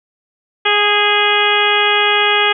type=harmonic tone with a mistuned harmonic; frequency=414.7 Hz; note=G#4; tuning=3 cents flat; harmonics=1 / 2 / 3 / 4 / 5 / 6 / 7 / 8; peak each=-19 / -19 / -19 / -19 / -19 / -19 / -19 / -19 dBFS; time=0.65-2.53 s; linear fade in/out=10 ms; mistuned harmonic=4; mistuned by=-17 cents; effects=none